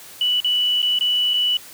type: tone with dropouts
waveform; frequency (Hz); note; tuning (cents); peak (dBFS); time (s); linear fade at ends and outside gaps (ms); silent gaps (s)
sine; 2960; F#7; 0; -16; 0.21-1.57; 2; 0.403-0.445 / 0.819-0.827 / 0.988-1.009 / 1.336-1.34
effects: white hiss -41 dBFS RMS until 1.73 s + high-pass 80 Hz 12 dB/octave